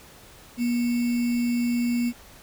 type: tone with sample-and-hold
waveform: sine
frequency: 239.7 Hz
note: A#3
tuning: 48 cents sharp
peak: -21 dBFS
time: 0.57-2.13 s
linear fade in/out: 50 ms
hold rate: 2450 Hz
effects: pink hiss -49 dBFS RMS until 2.42 s